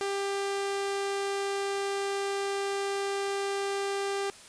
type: tone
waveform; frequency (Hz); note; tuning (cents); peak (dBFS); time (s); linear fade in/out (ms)
sawtooth; 396.6; G4; +20; -25; 0.01-4.3; 0
effects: white hiss -50 dBFS RMS until 4.48 s + resampled to 22050 Hz